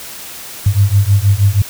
sine beating tone pair, 97.3 / 103.6 Hz, G2 / G#2, -12 / -4 cents, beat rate 6.3 Hz, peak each -11 dBFS, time 0.66-1.62 s, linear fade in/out 5 ms, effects white hiss -30 dBFS RMS until 1.69 s

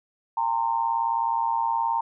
sine tone with amplitude modulation, 920 Hz, A#5, 23 cents flat, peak -18 dBFS, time 0.37-2.01 s, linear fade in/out 5 ms, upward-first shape sine, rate 119 Hz, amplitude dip 80%, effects none

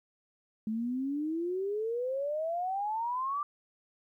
sine exponential sweep, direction up, 213.7 to 1188 Hz, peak -30 dBFS, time 0.67-3.43 s, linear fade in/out 2 ms, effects 12-bit

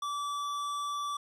triangle tone with hard clipping, 1157 Hz, D6, 26 cents flat, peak -34 dBFS, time 0.02-1.17 s, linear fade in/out 5 ms, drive 17 dB, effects none

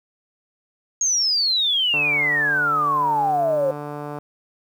sine exponential sweep, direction down, 6620 to 523.3 Hz, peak -17 dBFS, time 1.01-3.71 s, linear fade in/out 2 ms
click train, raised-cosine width 1 ms, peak -18 dBFS, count 331, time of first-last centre 1.94-4.185 s, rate 147 Hz
effects high-pass 60 Hz 12 dB/octave + 8-bit

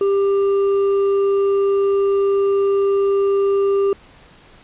sine tone with hard clipping, 396.1 Hz, G4, 18 cents sharp, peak -15 dBFS, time 0.01-3.93 s, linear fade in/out 2 ms, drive 4 dB, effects pink hiss -47 dBFS RMS until 4.63 s + resampled to 8000 Hz

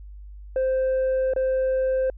sine tone with dropouts, 522 Hz, C5, 4 cents flat, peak -17 dBFS, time 0.56-2.1 s, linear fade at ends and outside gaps 2 ms, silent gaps 1.336-1.362 s, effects tanh soft clip ceiling -19 dBFS + added 50 Hz sine -38 dBFS peak until 2.17 s

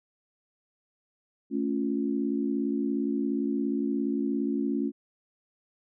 sine chord, A augmented, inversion none, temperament equal, 220 / 277.2 / 349.2 Hz, A3 / C#4 / E#4, 0 / 0 / 0 cents, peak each -30 / -28 / -33 dBFS, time 1.5-4.92 s, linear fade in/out 50 ms, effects none

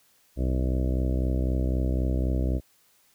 harmonic tone, 63.9 Hz, C2, 40 cents flat, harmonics 1 / 2 / 3 / 4 / 5 / 6 / 7 / 8 / 9 / 10, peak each -24 / -31 / -36 / -34 / -35 / -41 / -42 / -42 / -41 / -43 dBFS, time 0.36-2.61 s, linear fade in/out 50 ms, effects white hiss -63 dBFS RMS until 3.14 s

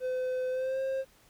triangle tone with pitch glide, 510 to 532.3 Hz, C5 to C5, -44 to +30 cents, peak -27 dBFS, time 0-1.05 s, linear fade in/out 50 ms, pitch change +74 cents, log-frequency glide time 0.5-0.8 s, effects pink hiss -62 dBFS RMS until 1.29 s

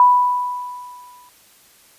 sine tone with exponential decay, 987.8 Hz, B5, in tune, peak -6 dBFS, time 0-1.29 s, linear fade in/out 1 ms, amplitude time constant 280 ms, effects white hiss -51 dBFS RMS until 1.98 s + resampled to 32000 Hz

